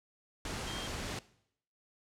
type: tone in noise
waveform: sine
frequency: 3199 Hz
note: G7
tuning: 34 cents sharp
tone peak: -43 dBFS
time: 0.67-0.87 s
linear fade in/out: 2 ms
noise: pink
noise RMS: -39 dBFS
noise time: 0.45-1.19 s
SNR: -7 dB
effects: noise-tail reverb RT60 0.7 s tail -19 dB re dry + low-pass 8000 Hz 12 dB/octave

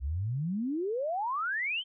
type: exponential sweep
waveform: sine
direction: up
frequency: 61.74 to 3200 Hz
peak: -29 dBFS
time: 0-1.84 s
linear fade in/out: 50 ms
effects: none

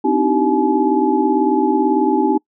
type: tone cluster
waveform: sine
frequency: 257.6 / 299.6 / 317.7 / 386.1 / 852 Hz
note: C4 / D4 / D#4 / G4 / G#5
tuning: -27 / +35 / +36 / -26 / +44 cents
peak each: -19 dBFS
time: 0.04-2.38 s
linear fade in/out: 10 ms
effects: noise-tail reverb RT60 0.1 s tail -26 dB re dry

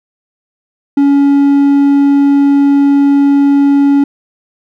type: tone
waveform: triangle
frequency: 281.2 Hz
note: C#4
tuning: 25 cents sharp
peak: -3 dBFS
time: 0.97-4.04 s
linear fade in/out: 5 ms
effects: none

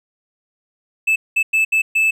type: tone bursts at uneven times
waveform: triangle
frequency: 2624 Hz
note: E7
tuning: 9 cents flat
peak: -11 dBFS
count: 5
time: 1.07-1.16 / 1.36-1.43 / 1.53-1.65 / 1.72-1.82 / 1.95-2.11 s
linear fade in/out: 10 ms
effects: none

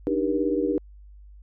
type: chord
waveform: sine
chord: Eb major seventh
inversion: third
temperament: equal with one note detuned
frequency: 293.7 / 311.1 / 392 / 478.2 Hz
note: D4 / Eb4 / G4 / Bb4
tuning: 0 / 0 / 0 / +44 cents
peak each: -27 dBFS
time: 0.07-0.78 s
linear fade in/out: 0 ms
effects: added 50 Hz sine -44 dBFS peak until 1.42 s

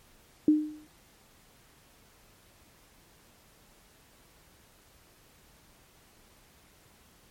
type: tone with exponential decay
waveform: sine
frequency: 304.4 Hz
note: D#4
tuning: 38 cents flat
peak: -15 dBFS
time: 0.48-0.87 s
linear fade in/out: 2 ms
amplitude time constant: 83 ms
effects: pink hiss -60 dBFS RMS until 7.3 s + MP3 64 kbps

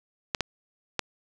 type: clicks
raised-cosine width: 0.2 ms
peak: -8 dBFS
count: 3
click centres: 0.348 / 0.407 / 0.993 s
effects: none

